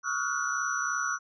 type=tone cluster; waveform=sine; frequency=1126 / 1284 / 1418 / 1481 / 5920 Hz; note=C#6 / E6 / F6 / F#6 / F#8; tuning=+27 / -46 / +26 / +1 / 0 cents; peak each=-34 / -35 / -31 / -35 / -35 dBFS; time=0.03-1.19 s; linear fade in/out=50 ms; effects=tanh soft clip ceiling -16 dBFS